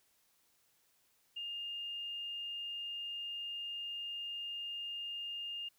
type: tone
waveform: sine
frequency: 2820 Hz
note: F7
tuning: 16 cents sharp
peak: -39 dBFS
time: 1.36-5.69 s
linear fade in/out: 10 ms
effects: white hiss -73 dBFS RMS until 5.78 s